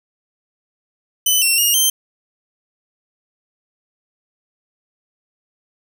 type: tone with pitch steps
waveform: 10% pulse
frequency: 3015 / 2716 / 2847 / 3125 Hz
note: F#7 / F7 / F7 / G7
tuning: +32 / -49 / +33 / -6 cents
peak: -5 dBFS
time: 1.26-1.9 s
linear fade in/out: 5 ms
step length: 160 ms
effects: none